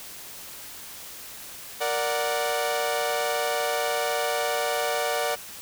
sawtooth chord, Bb augmented, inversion none, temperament equal, 466.2 / 587.3 / 740 Hz, Bb4 / D5 / F#5, 0 / 0 / 0 cents, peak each -26 / -24 / -25 dBFS, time 1.8-5.36 s, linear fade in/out 20 ms, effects white hiss -41 dBFS RMS until 5.61 s

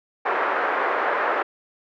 white band-pass noise, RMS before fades -23 dBFS, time 0.25-1.43 s, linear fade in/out 10 ms, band 390 to 1600 Hz, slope 24 dB/octave, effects none

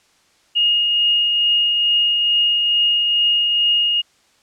sine tone with tremolo, 2856 Hz, F7, 38 cents sharp, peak -12 dBFS, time 0.55-4.02 s, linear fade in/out 20 ms, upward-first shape triangle, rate 2.3 Hz, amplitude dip 30%, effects white hiss -57 dBFS RMS until 4.42 s + low-pass 7000 Hz 12 dB/octave

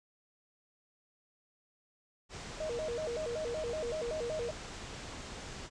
pink low-pass noise, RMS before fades -45 dBFS, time 2.29-5.7 s, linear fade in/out 50 ms, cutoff 8100 Hz, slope 48 dB/octave
sine tone with vibrato, 544 Hz, C#5, 33 cents flat, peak -34 dBFS, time 2.6-4.51 s, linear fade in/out 5 ms, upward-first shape square, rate 5.3 Hz, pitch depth 240 cents each way
effects none

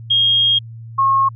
sine tone pair in turn, 3249 / 1084.2 Hz, G#7 / C#6, -39 / -39 cents, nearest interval octave + perfect fifth, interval 1900 cents, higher first, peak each -11 dBFS, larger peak neither, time 0.1-0.59 / 0.98-1.29 s, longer first, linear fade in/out 10 ms, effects added 114 Hz sine -31 dBFS peak until 1.35 s

